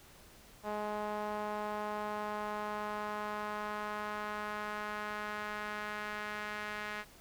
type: tone with band-pass filter sweep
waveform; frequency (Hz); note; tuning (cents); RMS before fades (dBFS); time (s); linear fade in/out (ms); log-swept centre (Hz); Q
sawtooth; 210; G#3; +19; -39; 0.63-7.05; 50; 790 to 1800; 1.6
effects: pink hiss -58 dBFS RMS until 7.2 s